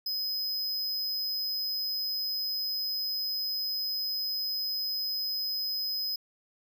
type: tone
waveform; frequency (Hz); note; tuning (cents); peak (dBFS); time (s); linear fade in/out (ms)
square; 5050; D#8; +25; -30; 0.06-6.16; 5
effects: none